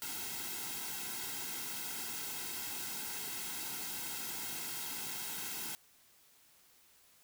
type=noise with comb filter; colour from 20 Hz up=white; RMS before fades=-41 dBFS; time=0.02-5.75 s; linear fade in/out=0 ms; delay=1.7 ms; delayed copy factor=-0.8; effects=white hiss -65 dBFS RMS until 7.23 s